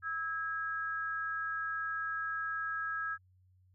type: tone pair together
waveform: sine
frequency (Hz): 1302.5 / 1641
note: E6 / G#6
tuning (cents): -21 / -21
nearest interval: major third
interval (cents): 400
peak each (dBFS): -37 / -36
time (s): 0.02-3.18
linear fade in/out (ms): 50
effects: added 92 Hz sine -63 dBFS peak until 3.74 s